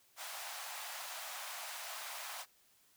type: high-pass noise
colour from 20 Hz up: pink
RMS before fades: -45 dBFS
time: 0.16-2.46 s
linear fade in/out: 50 ms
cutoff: 640 Hz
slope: 48 dB/octave
effects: white hiss -69 dBFS RMS until 2.96 s